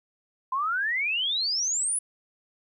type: exponential sweep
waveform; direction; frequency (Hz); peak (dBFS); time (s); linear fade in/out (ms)
sine; up; 1014 to 10330; -24; 0.52-1.99; 5
effects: 11-bit